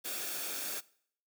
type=noise with comb filter; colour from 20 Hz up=white; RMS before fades=-38 dBFS; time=0.04-0.81 s; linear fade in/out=20 ms; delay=1 ms; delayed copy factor=-0.5; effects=noise-tail reverb RT60 0.6 s tail -21 dB re dry + high-pass 200 Hz 12 dB/octave